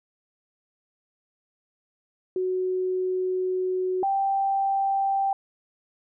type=tone pair in turn; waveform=sine; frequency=370 / 784 Hz; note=F#4 / G5; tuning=0 / 0 cents; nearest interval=octave + minor second; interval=1300 cents; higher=second; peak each=-23 / -21 dBFS; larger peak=second; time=2.36-4.03 / 4.03-5.33 s; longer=first; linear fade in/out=2 ms; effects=none